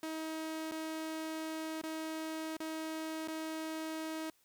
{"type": "tone with dropouts", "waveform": "sawtooth", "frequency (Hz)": 317.5, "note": "D#4", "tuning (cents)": 35, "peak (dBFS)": -34, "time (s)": [0.03, 4.3], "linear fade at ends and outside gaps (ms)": 2, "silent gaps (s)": [[0.713, 0.719], [1.815, 1.836], [2.568, 2.602], [3.276, 3.282]], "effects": ["white hiss -71 dBFS RMS until 4.44 s"]}